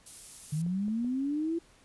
violet noise, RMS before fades -42 dBFS, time 0.06-0.62 s, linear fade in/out 5 ms
sine linear sweep, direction up, 146.83 to 340 Hz, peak -28 dBFS, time 0.52-1.59 s, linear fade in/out 10 ms
clicks, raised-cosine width 2 ms, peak -36 dBFS, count 3, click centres 0.664 / 0.882 / 1.046 s
effects pink hiss -61 dBFS RMS until 1.84 s + resampled to 24000 Hz

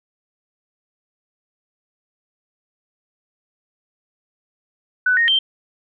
sine tone with pitch steps, 1495 / 1860 / 3137 Hz, F#6 / A#6 / G7, +17 / -4 / +1 cents, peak -13 dBFS, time 5.06-5.39 s, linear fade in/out 5 ms, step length 110 ms, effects none

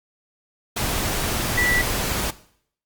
sine tone in noise, 1961 Hz, B6, 13 cents flat, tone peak -18 dBFS, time 1.57-1.82 s, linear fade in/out 10 ms, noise pink, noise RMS -24 dBFS, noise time 0.76-2.31 s, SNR +3 dB, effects noise-tail reverb RT60 0.6 s tail -17 dB re dry + Opus 48 kbps

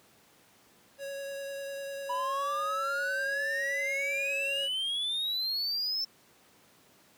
square tone with vibrato, 554.4 Hz, C#5, in tune, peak -37 dBFS, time 0.98-4.69 s, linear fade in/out 50 ms, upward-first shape sine, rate 10 Hz, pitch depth 11 cents each way
triangle exponential sweep, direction up, 975 to 5350 Hz, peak -28 dBFS, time 2.09-6.05 s, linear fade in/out 10 ms
effects pink hiss -61 dBFS RMS until 7.17 s + high-pass 150 Hz 12 dB/octave

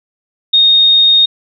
sine tone, 3706 Hz, A#7, 11 cents flat, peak -5 dBFS, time 0.53-1.26 s, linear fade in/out 10 ms, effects none

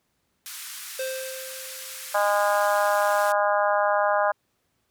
white band-pass noise, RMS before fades -38 dBFS, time 0.46-3.32 s, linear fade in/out 0 ms, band 1200 to 14000 Hz, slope 24 dB/octave
square tone with exponential decay, 523.3 Hz, C5, in tune, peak -27 dBFS, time 0.99-2.47 s, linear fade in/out 5 ms, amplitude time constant 320 ms
harmonic tone, 204.7 Hz, G#3, 25 cents flat, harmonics 3 / 4 / 5 / 6 / 7 / 8, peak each -23 / -25 / -27 / -29 / -30 / -31 dBFS, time 2.14-4.32 s, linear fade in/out 10 ms
effects pink hiss -72 dBFS RMS until 4.9 s + high-pass 60 Hz 12 dB/octave

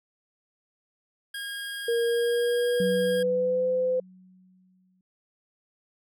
25% pulse tone, 1628 Hz, G#6, 35 cents flat, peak -29 dBFS, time 1.34-3.23 s, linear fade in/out 5 ms
sine tone with pitch glide, 468.1 to 510.5 Hz, A#4 to C5, +7 to -43 cents, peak -22 dBFS, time 1.88-4 s, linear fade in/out 5 ms, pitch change +150 cents, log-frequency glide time 2.04-3.67 s
sine tone with exponential decay, 185 Hz, F#3, in tune, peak -25 dBFS, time 2.8-5.01 s, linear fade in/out 2 ms, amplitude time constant 480 ms
effects none

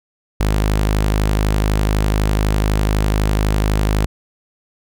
sawtooth tone, 52 Hz, G#1, 3 cents sharp, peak -10 dBFS, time 0.4-4.06 s, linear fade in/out 5 ms, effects none

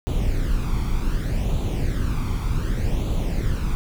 brown noise with flanger, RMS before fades -22 dBFS, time 0.07-3.75 s, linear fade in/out 0 ms, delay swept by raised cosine 0.28 to 0.9 ms, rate 0.66 Hz, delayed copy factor +0.6, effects none

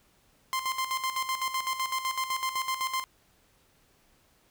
sawtooth tone with tremolo, 1046.5 Hz, C6, in tune, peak -23 dBFS, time 0.53-3.04 s, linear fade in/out 0 ms, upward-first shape square, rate 7.9 Hz, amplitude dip 65%, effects pink hiss -65 dBFS RMS until 4.5 s

